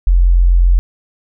sine tone, 43.89 Hz, F1, 9 cents sharp, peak -6 dBFS, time 0.07-0.79 s, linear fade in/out 0 ms, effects none

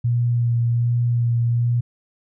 sine tone with vibrato, 119 Hz, A#2, 36 cents sharp, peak -16 dBFS, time 0.04-1.81 s, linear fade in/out 10 ms, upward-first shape sine, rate 1.3 Hz, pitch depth 16 cents each way, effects none

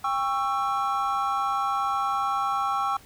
triangle chord, C# diminished, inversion second, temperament just, 798.3 / 1108.7 / 1330.5 Hz, G5 / C#6 / E6, +31 / 0 / +16 cents, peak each -26 dBFS, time 0.04-2.97 s, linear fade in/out 5 ms, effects pink hiss -52 dBFS RMS until 3.05 s

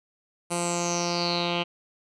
10% pulse tone with low-pass filter sweep, 173.3 Hz, F3, 13 cents flat, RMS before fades -27 dBFS, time 0.5-1.64 s, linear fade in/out 20 ms, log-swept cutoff 9300 to 3100 Hz, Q 7.6, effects none

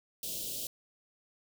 white band-stop noise, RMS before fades -38 dBFS, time 0.23-0.67 s, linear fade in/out 2 ms, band 630 to 2900 Hz, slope 48 dB/octave, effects none

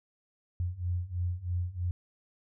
sine beating tone pair, 87 / 90.1 Hz, F2 / F#2, -6 / -45 cents, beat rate 3.1 Hz, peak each -34 / -32 dBFS, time 0.6-1.91 s, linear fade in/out 0 ms, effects none

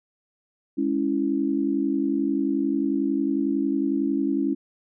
sine chord, C# minor, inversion second, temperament equal with one note detuned, 207.7 / 278.5 / 329.6 Hz, G#3 / C#4 / E4, 0 / +8 / 0 cents, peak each -29 / -23 / -26 dBFS, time 0.77-4.55 s, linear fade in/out 20 ms, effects none

